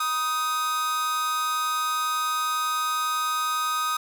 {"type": "tone with amplitude modulation", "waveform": "45% pulse", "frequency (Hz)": 1250, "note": "D#6", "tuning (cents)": 8, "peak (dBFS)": -21, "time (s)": [0, 3.97], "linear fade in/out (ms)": 5, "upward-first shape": "sine", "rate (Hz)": 292, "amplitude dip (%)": 60, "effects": []}